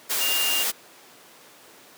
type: tone in noise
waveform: sine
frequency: 2807 Hz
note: F7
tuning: 8 cents sharp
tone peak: -24 dBFS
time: 0.2-0.64 s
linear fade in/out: 20 ms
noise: white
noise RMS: -25 dBFS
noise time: 0.09-0.72 s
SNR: -2 dB
effects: pink hiss -49 dBFS RMS until 1.97 s + high-pass 300 Hz 12 dB/octave